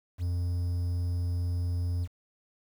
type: tone with quantisation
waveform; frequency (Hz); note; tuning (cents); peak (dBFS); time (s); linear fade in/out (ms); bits
triangle; 87.8; F2; +10; -25; 0.18-2.08; 50; 9
effects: none